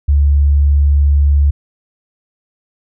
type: tone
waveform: sine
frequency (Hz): 71.6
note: D2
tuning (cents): -43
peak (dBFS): -7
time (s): 0.08-1.51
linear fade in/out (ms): 10
effects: none